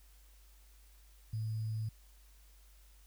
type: tone with sample-and-hold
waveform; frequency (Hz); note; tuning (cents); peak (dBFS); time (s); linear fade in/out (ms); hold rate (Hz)
sine; 109.9; A2; -2; -34; 1.33-1.89; 5; 4900
effects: added 50 Hz sine -58 dBFS peak until 3.06 s + white hiss -67 dBFS RMS until 3.06 s